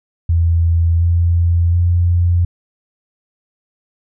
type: tone with pitch steps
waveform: sine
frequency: 83.8 / 85.46 / 87.16 Hz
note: E2 / F2 / F2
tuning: +29 / -37 / -3 cents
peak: -10 dBFS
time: 0.29-2.45 s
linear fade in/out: 5 ms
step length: 720 ms
effects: none